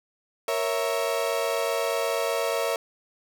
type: chord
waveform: 35% pulse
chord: A# diminished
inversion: none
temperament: equal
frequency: 466.2 / 554.4 / 659.3 Hz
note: A#4 / C#5 / E5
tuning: 0 / 0 / 0 cents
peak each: -27 dBFS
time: 0.48-2.76 s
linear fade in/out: 2 ms
effects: none